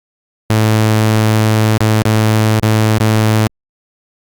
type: tone with dropouts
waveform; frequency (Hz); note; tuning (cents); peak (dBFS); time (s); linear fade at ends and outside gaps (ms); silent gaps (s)
sawtooth; 109; A2; -16; -5; 0.5-3.47; 0; 1.778-1.807 / 2.021-2.054 / 2.596-2.627 / 2.981-3.002
effects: Opus 48 kbps